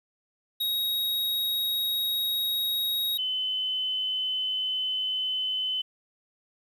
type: tone pair in turn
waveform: square / sine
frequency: 3785 / 3034 Hz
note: A#7 / F#7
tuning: +26 / +43 cents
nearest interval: major third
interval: 383 cents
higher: first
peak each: -26 dBFS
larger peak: neither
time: 0.6-3.18 / 3.18-5.82 s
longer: second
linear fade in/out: 10 ms
effects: 10-bit